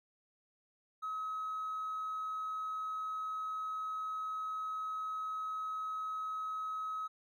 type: tone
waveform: triangle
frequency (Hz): 1278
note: D#6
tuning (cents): +46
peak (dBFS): -33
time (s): 1.02-7.08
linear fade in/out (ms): 20
effects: tanh soft clip ceiling -33 dBFS